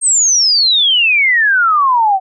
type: exponential sweep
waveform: sine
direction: down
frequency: 8610 to 740 Hz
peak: -8 dBFS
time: 0.01-2.2 s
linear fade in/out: 50 ms
effects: none